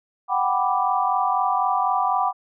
sine chord, G major seventh, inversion third, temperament equal, 740 / 784 / 987.8 / 1174.7 Hz, F#5 / G5 / B5 / D6, 0 / 0 / 0 / 0 cents, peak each -24 dBFS, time 0.28-2.33 s, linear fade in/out 50 ms, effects none

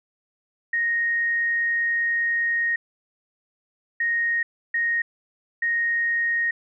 sine tone bursts at uneven times, 1865 Hz, A#6, in tune, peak -20 dBFS, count 4, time 0.73-2.76 / 4-4.43 / 4.74-5.02 / 5.62-6.51 s, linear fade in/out 5 ms, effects none

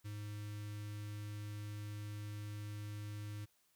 square tone with notch filter, 104.4 Hz, G#2, 10 cents sharp, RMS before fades -45 dBFS, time 0.04-3.46 s, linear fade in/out 20 ms, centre 690 Hz, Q 0.63, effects white hiss -75 dBFS RMS until 3.75 s

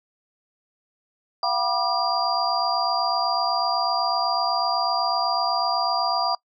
sine tone cluster, 688 / 756 / 975 / 1191 / 4768 Hz, F5 / F#5 / B5 / D6 / D8, -26 / +37 / -23 / +24 / +25 cents, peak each -27 dBFS, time 1.43-6.35 s, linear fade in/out 2 ms, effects noise-tail reverb RT60 0.1 s tail -25 dB re dry

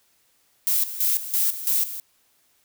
violet noise with tremolo, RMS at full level -21 dBFS, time 0.67-2 s, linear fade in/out 0 ms, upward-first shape square, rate 3 Hz, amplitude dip 75%, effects white hiss -64 dBFS RMS until 2.64 s

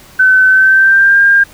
sine tone with pitch glide, 1521 to 1604.9 Hz, F#6 to G6, +47 to +40 cents, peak -4 dBFS, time 0.19-1.44 s, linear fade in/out 10 ms, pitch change +93 cents, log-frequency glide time 0.47-1.2 s, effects pink hiss -39 dBFS RMS until 1.53 s

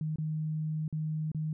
sine tone with dropouts, 155.56 Hz, D#3, in tune, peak -30 dBFS, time 0.01-1.53 s, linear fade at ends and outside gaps 2 ms, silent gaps 0.159-0.184 / 0.88-0.926 / 1.317-1.347 s, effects none

